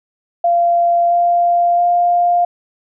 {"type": "tone with pitch steps", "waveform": "sine", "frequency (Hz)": [690, 695.6, 701.3], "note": ["F5", "F5", "F5"], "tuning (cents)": [-21, -7, 7], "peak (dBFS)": -10, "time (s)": [0.44, 2.45], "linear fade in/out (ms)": 5, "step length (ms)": 670, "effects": []}